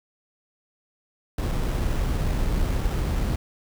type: noise with sample-and-hold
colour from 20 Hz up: brown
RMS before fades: -24 dBFS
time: 1.38-3.36 s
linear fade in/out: 5 ms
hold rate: 4410 Hz
effects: none